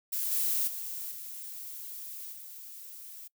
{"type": "noise with level steps", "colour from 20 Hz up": "violet", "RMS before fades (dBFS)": [-32, -29, -38, -42, -46], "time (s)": [0.12, 3.28], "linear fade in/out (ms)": 10, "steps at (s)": [0.31, 0.67, 1.11, 2.32], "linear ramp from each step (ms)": 10, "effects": ["noise-tail reverb RT60 0.1 s tail -24 dB re dry"]}